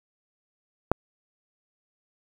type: click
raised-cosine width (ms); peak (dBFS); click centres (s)
1; -5; 0.916
effects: 7-bit